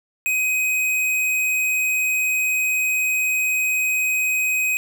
square tone, 2516 Hz, D#7, 19 cents sharp, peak -19 dBFS, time 0.26-4.77 s, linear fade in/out 0 ms, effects none

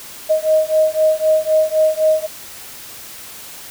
sine beating tone pair, 624 / 627.9 Hz, D#5 / D#5, +5 / +16 cents, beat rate 3.9 Hz, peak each -15 dBFS, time 0.29-2.27 s, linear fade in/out 20 ms, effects white hiss -35 dBFS RMS until 3.7 s

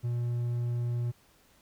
triangle tone, 120 Hz, B2, 49 cents flat, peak -26 dBFS, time 0.03-1.12 s, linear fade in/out 20 ms, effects pink hiss -63 dBFS RMS until 1.61 s

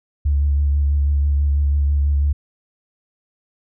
sine tone with vibrato, 71.6 Hz, D2, 43 cents flat, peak -13 dBFS, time 0.25-2.33 s, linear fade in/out 10 ms, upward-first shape sine, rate 6.1 Hz, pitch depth 27 cents each way, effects tanh soft clip ceiling -9 dBFS

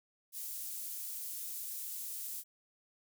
pink high-pass noise, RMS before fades -42 dBFS, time 0.32-2.44 s, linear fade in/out 50 ms, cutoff 11000 Hz, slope 12 dB/octave, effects none

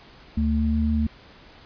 sine tone pair together, 74.7 / 223.1 Hz, D2 / A3, +30 / +24 cents, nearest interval octave + perfect fifth, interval 1894 cents, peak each -22 dBFS, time 0.37-1.07 s, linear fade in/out 5 ms, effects pink hiss -49 dBFS RMS until 1.65 s + resampled to 11025 Hz

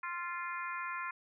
harmonic tone with a mistuned harmonic, 349.2 Hz, F4, in tune, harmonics 3 / 4 / 5 / 6 / 7, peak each -40 / -42 / -44 / -46 / -47 dBFS, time 0.03-1.11 s, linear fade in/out 5 ms, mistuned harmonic 4, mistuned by -18 cents, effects none

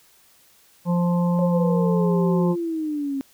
harmonic tone, 174.61 Hz, F3, in tune, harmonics 1 / 3 / 5 / 6, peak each -18 / -28 / -32 / -34 dBFS, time 0.85-2.56 s, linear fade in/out 50 ms
sine exponential sweep, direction down, 547 to 268.5 Hz, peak -23 dBFS, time 1.39-3.21 s, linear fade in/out 0 ms
effects white hiss -56 dBFS RMS until 3.33 s

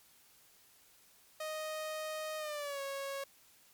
sawtooth tone with pitch glide, 622.3 to 551.2 Hz, D#5 to C#5, 0 to -10 cents, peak -34 dBFS, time 1.4-3.24 s, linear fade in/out 5 ms, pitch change -210 cents, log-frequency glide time 2.38-2.81 s, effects white hiss -64 dBFS RMS until 3.73 s + MP3 96 kbps

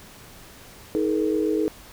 sine tone cluster, 316.4 / 424.5 / 472.5 Hz, D#4 / G#4 / A#4, +29 / +38 / +23 cents, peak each -23 / -24 / -28 dBFS, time 0.95-1.68 s, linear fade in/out 0 ms, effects pink hiss -46 dBFS RMS until 1.92 s

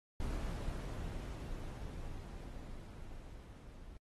brown noise with level ramp, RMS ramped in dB -38 to -53 dBFS, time 0.2-3.97 s, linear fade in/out 2 ms, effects AAC 32 kbps

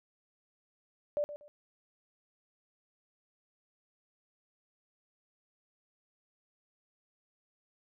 sine tone with echo, 587.3 Hz, D5, in tune, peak -28 dBFS, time 1.17-1.24 s, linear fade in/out 0 ms, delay 120 ms, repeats 2, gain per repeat -12 dB, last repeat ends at 1.48 s, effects none

